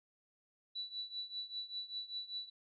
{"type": "tone with tremolo", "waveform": "sine", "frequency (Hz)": 3951, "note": "B7", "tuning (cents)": 0, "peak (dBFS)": -37, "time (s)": [0.75, 2.5], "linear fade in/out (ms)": 10, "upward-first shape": "triangle", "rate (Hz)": 5.1, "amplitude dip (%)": 90, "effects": []}